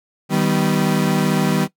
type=chord; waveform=35% pulse; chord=Eb augmented; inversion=none; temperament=equal with one note detuned; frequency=155.56 / 193.52 / 246.9 Hz; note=Eb3 / G3 / B3; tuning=0 / -22 / 0 cents; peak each=-18 / -17 / -20 dBFS; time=0.29-1.68 s; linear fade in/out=50 ms; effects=noise-tail reverb RT60 0.1 s tail -18 dB re dry